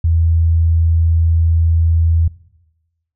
sine tone, 82.4 Hz, E2, in tune, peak -10 dBFS, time 0.04-2.28 s, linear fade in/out 5 ms, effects noise-tail reverb RT60 1.0 s tail -20 dB re dry

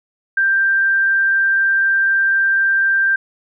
sine tone, 1578 Hz, G6, 11 cents sharp, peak -12 dBFS, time 0.37-3.16 s, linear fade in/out 5 ms, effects none

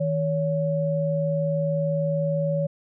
sine tone pair together, 158.9 / 563.3 Hz, D#3 / C#5, +37 / +28 cents, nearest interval octave + minor seventh, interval 2191 cents, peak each -24 dBFS, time 0-2.67 s, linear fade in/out 10 ms, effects none

